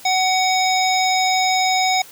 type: harmonic tone with a mistuned harmonic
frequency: 749 Hz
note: F#5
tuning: 21 cents sharp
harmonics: 1 / 3 / 5 / 7 / 9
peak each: -17 / -22 / -24 / -25 / -27 dBFS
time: 0.05-2.02 s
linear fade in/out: 5 ms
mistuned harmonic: 7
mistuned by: -37 cents
effects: white hiss -42 dBFS RMS until 2.11 s + high-pass 100 Hz 12 dB/octave